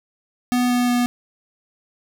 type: tone with pitch steps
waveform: square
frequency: 246.9 / 245.3 / 243.8 Hz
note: B3 / B3 / B3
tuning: 0 / -12 / -22 cents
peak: -17 dBFS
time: 0.52-1.06 s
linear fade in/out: 0 ms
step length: 180 ms
effects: none